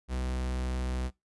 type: tone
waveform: 45% pulse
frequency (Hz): 63.2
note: B1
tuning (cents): +41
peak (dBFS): -30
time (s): 0.08-1.11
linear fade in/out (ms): 50
effects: noise-tail reverb RT60 0.2 s tail -22 dB re dry + resampled to 24000 Hz